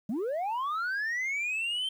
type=linear sweep; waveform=sine; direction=up; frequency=189.8 to 3136 Hz; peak=-26 dBFS; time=0.09-1.89 s; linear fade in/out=5 ms; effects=tanh soft clip ceiling -28 dBFS + 10-bit